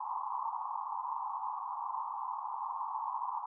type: band-pass noise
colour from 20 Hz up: white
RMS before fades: -38 dBFS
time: 0-3.46 s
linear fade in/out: 5 ms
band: 830 to 1100 Hz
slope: 96 dB/octave
effects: none